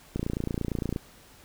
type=click train; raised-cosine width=3 ms; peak=-16 dBFS; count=24; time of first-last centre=0.16-0.961 s; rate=28.7 Hz; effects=pink hiss -54 dBFS RMS until 1.44 s